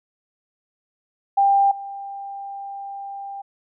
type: tone with level steps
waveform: sine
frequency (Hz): 794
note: G5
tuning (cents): +22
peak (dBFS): -13 / -30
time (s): 1.37-3.42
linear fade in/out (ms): 10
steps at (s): 1.71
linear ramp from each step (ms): 5
effects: none